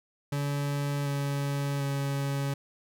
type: tone with pitch steps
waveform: 40% pulse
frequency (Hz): 142.9 / 141.18 / 139.47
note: D3 / C#3 / C#3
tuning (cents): -47 / +32 / +11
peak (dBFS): -27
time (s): 0.32-2.54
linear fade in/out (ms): 5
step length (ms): 740
effects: none